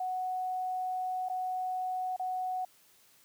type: tone with dropouts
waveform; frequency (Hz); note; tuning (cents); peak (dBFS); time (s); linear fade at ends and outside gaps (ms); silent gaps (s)
sine; 740; F#5; 0; -31; 0-2.65; 5; 1.287-1.297 / 2.164-2.195
effects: white hiss -63 dBFS RMS until 3.24 s + high-pass 80 Hz 12 dB/octave